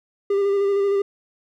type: tone with vibrato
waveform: triangle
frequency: 399 Hz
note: G4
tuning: 31 cents sharp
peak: -15 dBFS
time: 0.3-1.02 s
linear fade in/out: 5 ms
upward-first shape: square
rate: 13 Hz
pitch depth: 19 cents each way
effects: none